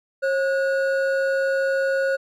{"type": "tone pair together", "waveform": "triangle", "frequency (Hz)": [541.3, 1456], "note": ["C#5", "F#6"], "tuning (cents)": [-41, -28], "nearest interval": "octave + perfect fourth", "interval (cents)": 1713, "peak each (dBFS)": [-18, -24], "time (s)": [0.22, 2.17], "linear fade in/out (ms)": 20, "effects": []}